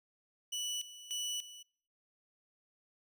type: tone with tremolo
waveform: 25% pulse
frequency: 2960 Hz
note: F#7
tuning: in tune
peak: -32 dBFS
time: 0.52-1.63 s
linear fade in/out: 10 ms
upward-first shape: square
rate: 1.7 Hz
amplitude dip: 80%
effects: noise-tail reverb RT60 0.6 s tail -26 dB re dry